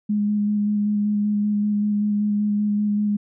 sine tone with vibrato, 207.7 Hz, G#3, in tune, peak -18 dBFS, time 0.09-3.17 s, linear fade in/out 10 ms, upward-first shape square, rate 5.2 Hz, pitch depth 12 cents each way, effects none

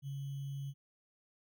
sine tone with sample-and-hold, 138.59 Hz, C#3, in tune, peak -38 dBFS, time 0.02-0.74 s, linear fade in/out 50 ms, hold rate 3150 Hz, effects none

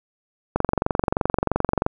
click train, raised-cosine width 1 ms, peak -5 dBFS, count 31, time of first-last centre 0.56-1.864 s, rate 23 Hz, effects none

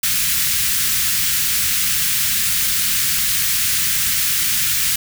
white band-stop noise, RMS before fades -18 dBFS, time 0.03-4.96 s, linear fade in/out 5 ms, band 200 to 1500 Hz, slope 24 dB/octave, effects none

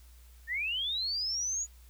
sine linear sweep, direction up, 1765 to 6880 Hz, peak -30 dBFS, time 0.47-1.67 s, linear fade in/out 50 ms, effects added 60 Hz sine -52 dBFS peak until 1.89 s + white hiss -63 dBFS RMS until 1.89 s

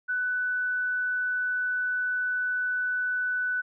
sine tone, 1493 Hz, F#6, 15 cents sharp, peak -25 dBFS, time 0.08-3.62 s, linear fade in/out 20 ms, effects none

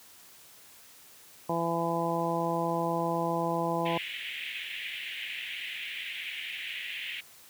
harmonic tone, 167.9 Hz, E3, 32 cents sharp, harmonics 1 / 2 / 3 / 4 / 5 / 6, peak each -34 / -34 / -34 / -34 / -34 / -34 dBFS, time 1.49-3.98 s, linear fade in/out 5 ms
white band-pass noise, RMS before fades -38 dBFS, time 3.85-7.21 s, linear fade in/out 10 ms, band 1900 to 3200 Hz, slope 48 dB/octave
effects white hiss -54 dBFS RMS until 7.49 s + high-pass 60 Hz 12 dB/octave

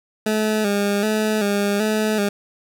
20% pulse tone with vibrato, 209 Hz, G#3, 11 cents sharp, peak -13 dBFS, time 0.26-2.29 s, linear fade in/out 5 ms, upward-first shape square, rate 1.3 Hz, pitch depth 54 cents each way, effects none

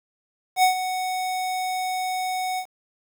square tone with ADSR envelope, 742 Hz, F#5, 5 cents sharp, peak -14 dBFS, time 0.56-2.66 s, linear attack 70 ms, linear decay 110 ms, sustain -11 dB, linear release 79 ms, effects 8-bit

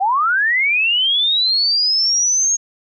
sine linear sweep, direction up, 728 to 6600 Hz, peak -13 dBFS, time 0-2.57 s, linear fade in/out 20 ms, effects none

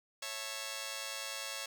5% pulse chord, A major, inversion first, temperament just, 550 / 660 / 880 Hz, C#5 / E5 / A5, -14 / +2 / 0 cents, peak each -31 / -34 / -35 dBFS, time 0.22-1.66 s, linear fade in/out 5 ms, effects none

